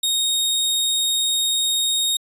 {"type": "tone", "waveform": "sawtooth", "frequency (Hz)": 3729, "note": "A#7", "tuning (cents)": 0, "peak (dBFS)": -15, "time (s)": [0.03, 2.17], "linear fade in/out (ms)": 5, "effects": ["resampled to 32000 Hz"]}